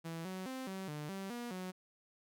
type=tone with pitch steps; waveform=sawtooth; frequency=164.8 / 187 / 260.8 / 190.9 / 149.6 / 193.7 / 239.9 / 184.5 Hz; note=E3 / F#3 / C4 / G3 / D3 / G3 / A#3 / F#3; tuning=0 / +19 / -5 / -46 / +32 / -20 / +50 / -5 cents; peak=-37 dBFS; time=0.04-1.72 s; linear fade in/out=20 ms; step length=210 ms; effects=none